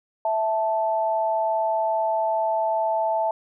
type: tone pair together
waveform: sine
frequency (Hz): 657 / 877.6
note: E5 / A5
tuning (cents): -6 / -5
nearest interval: perfect fourth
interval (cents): 501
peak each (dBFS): -23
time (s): 0.25-3.31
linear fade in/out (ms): 2
effects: none